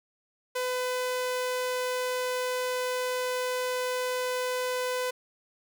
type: tone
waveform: sawtooth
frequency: 503 Hz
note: B4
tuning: 32 cents sharp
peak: -24 dBFS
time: 0.55-5.11 s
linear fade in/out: 10 ms
effects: none